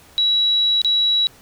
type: tone with dropouts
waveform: sine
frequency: 3900 Hz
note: B7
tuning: 23 cents flat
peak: -14 dBFS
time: 0.18-1.27 s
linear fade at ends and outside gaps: 0 ms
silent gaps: 0.817-0.847 s
effects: pink hiss -48 dBFS RMS until 1.41 s